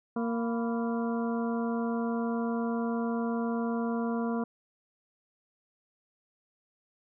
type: harmonic tone with a mistuned harmonic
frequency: 231.8 Hz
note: A#3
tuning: 10 cents flat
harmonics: 1 / 2 / 3 / 4 / 5 / 6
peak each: -29 / -35 / -39 / -41 / -43 / -45 dBFS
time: 0.16-4.44 s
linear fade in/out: 5 ms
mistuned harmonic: 4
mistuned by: +110 cents
effects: none